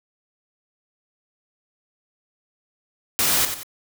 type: noise with echo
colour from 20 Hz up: white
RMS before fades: -20 dBFS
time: 3.19-3.45 s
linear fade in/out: 0 ms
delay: 91 ms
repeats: 2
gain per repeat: -8 dB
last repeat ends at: 3.632 s
effects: none